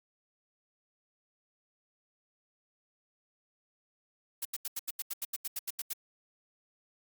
blue noise bursts, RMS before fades -35 dBFS, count 14, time 4.42-5.933 s, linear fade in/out 5 ms, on 31 ms, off 83 ms, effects Opus 48 kbps

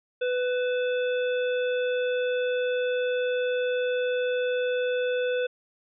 harmonic tone with a mistuned harmonic, 498.1 Hz, B4, 15 cents sharp, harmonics 1 / 3 / 5 / 7, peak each -24 / -34 / -38 / -41 dBFS, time 0.21-5.47 s, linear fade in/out 10 ms, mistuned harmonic 5, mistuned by +79 cents, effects none

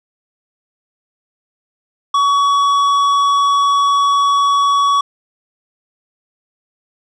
sine tone with tanh clipping, 1128 Hz, C#6, 30 cents sharp, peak -12 dBFS, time 2.14-5.01 s, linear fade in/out 5 ms, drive 10 dB, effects none

